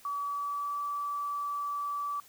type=tone with pitch glide; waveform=sine; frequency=1143 to 1154.9 Hz; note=D6 to D6; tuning=-47 to -29 cents; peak=-31 dBFS; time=0.05-2.2 s; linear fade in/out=2 ms; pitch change=+18 cents; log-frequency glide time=0.24-0.81 s; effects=white hiss -57 dBFS RMS until 2.28 s